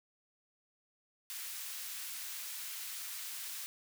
white high-pass noise, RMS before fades -43 dBFS, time 1.3-3.66 s, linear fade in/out 0 ms, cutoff 1500 Hz, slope 12 dB/octave, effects none

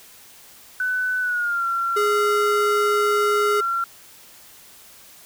sine tone with pitch glide, 1500 to 1367.6 Hz, F#6 to F6, +23 to -37 cents, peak -20 dBFS, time 0.8-3.84 s, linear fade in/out 2 ms, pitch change -160 cents, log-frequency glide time 1.21-1.65 s
square tone, 415.3 Hz, G#4, in tune, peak -20 dBFS, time 1.96-3.61 s, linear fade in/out 10 ms
effects white hiss -47 dBFS RMS until 5.25 s

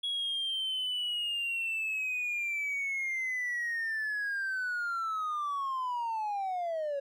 triangle linear sweep, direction down, 3345 to 549 Hz, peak -28 dBFS, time 0.03-7 s, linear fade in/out 10 ms, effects tanh soft clip ceiling -26 dBFS

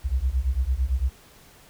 sine beating tone pair, 60.1 / 69 Hz, B1 / C#2, -46 / -7 cents, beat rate 8.9 Hz, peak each -24 dBFS, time 0.04-1.1 s, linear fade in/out 20 ms, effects pink hiss -52 dBFS RMS until 1.69 s

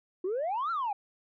sine exponential two-way sweep, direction up then down, 349.2 to 1396.9 to 779 Hz, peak -27 dBFS, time 0.24-0.93 s, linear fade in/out 5 ms, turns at 0.71 s, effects tanh soft clip ceiling -26 dBFS

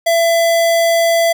square tone, 670 Hz, E5, 28 cents sharp, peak -11 dBFS, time 0.06-1.33 s, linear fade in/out 10 ms, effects none

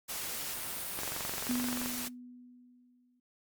white noise, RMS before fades -38 dBFS, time 0.08-2.09 s, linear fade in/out 20 ms
click train, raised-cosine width 0.5 ms, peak -23 dBFS, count 21, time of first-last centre 0.99-1.86 s, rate 23 Hz
sine tone with exponential decay, 246.9 Hz, B3, in tune, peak -29 dBFS, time 1.49-3.2 s, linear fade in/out 5 ms, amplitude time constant 370 ms
effects noise-tail reverb RT60 0.2 s tail -24 dB re dry + Opus 48 kbps

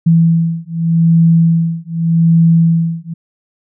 sine beating tone pair, 165.3 / 166.14 Hz, E3 / E3, +5 / +14 cents, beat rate 0.84 Hz, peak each -11 dBFS, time 0.06-3.14 s, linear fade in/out 10 ms, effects none

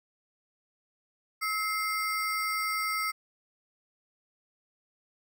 square ring-modulated tone, 1700 Hz, G#6, 40 cents sharp, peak -26 dBFS, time 1.41-3.12 s, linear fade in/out 20 ms, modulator 405 Hz, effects none

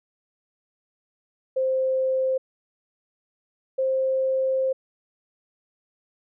sine tone pair in turn, 523.3 / 526.9 Hz, C5 / C5, 0 / +12 cents, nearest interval unison, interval 12 cents, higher second, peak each -20 dBFS, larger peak neither, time 1.56-2.38 / 3.78-4.73 s, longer second, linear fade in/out 10 ms, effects none

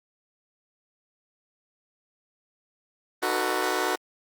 15% pulse chord, B dominant seventh, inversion first, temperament just, 308.7 / 370.4 / 444.5 / 493.9 Hz, D#4 / F#4 / A4 / B4, -14 / +2 / +18 / 0 cents, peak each -26 / -21 / -25 / -25 dBFS, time 3.22-3.96 s, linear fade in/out 10 ms, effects Opus 24 kbps

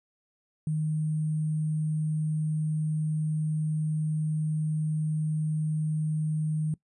sine tone with sample-and-hold, 155 Hz, D#3, 6 cents flat, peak -25 dBFS, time 0.67-6.74 s, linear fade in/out 2 ms, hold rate 8820 Hz, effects noise-tail reverb RT60 0.1 s tail -21 dB re dry + resampled to 24000 Hz

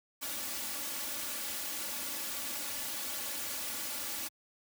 white noise with comb filter, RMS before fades -38 dBFS, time 0.21-4.29 s, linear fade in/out 20 ms, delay 3.5 ms, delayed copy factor +1, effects high-pass 80 Hz 12 dB/octave

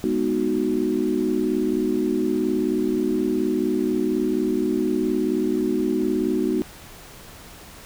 sine chord, G# minor seventh, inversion none, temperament equal, 207.7 / 246.9 / 311.1 / 370 Hz, G#3 / B3 / D#4 / F#4, 0 / 0 / 0 / 0 cents, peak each -28 / -25 / -24 / -24 dBFS, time 0.04-6.62 s, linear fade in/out 0 ms, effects pink hiss -43 dBFS RMS until 7.85 s

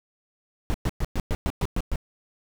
brown noise bursts, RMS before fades -24 dBFS, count 9, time 0.7-1.958 s, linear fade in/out 0 ms, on 42 ms, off 110 ms, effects none

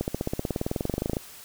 accelerating click train, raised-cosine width 2 ms, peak -13 dBFS, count 24, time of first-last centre 0.01-1.168 s, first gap 69 ms, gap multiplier 0.97, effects white hiss -46 dBFS RMS until 1.44 s

